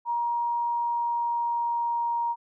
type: tone with pitch glide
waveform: sine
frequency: 946 to 940 Hz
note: A#5 to A#5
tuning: +25 to +14 cents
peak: -24 dBFS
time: 0.05-2.36 s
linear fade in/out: 50 ms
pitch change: -11 cents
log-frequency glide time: 0.65-2.17 s
effects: none